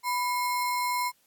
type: tone with sample-and-hold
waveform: sine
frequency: 990 Hz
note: B5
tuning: 4 cents sharp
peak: -25 dBFS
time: 0.03-1.12 s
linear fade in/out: 50 ms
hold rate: 3150 Hz
effects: white hiss -67 dBFS RMS until 1.26 s + AAC 64 kbps